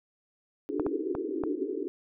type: band-pass noise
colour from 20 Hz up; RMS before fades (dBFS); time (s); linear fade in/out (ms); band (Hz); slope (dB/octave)
pink; -32; 0.69-1.88; 0; 280 to 440; 96
type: clicks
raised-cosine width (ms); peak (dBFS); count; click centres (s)
1; -19; 4; 0.797 / 0.865 / 1.151 / 1.437
effects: none